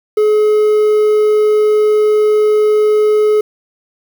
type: tone with quantisation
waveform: triangle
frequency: 425.2 Hz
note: G#4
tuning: 41 cents sharp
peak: -6 dBFS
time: 0.17-3.41 s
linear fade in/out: 5 ms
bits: 6
effects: none